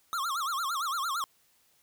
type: tone with vibrato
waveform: square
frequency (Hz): 1221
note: D#6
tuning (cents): -33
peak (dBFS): -30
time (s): 0.13-1.24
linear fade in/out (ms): 0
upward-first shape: sine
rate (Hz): 8.8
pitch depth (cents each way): 240
effects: white hiss -67 dBFS RMS until 1.82 s